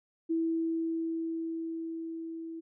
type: tone with level ramp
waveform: sine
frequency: 327.8 Hz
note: E4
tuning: 10 cents flat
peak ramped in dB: -26 to -38 dBFS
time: 0.29-2.61 s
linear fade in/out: 20 ms
effects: none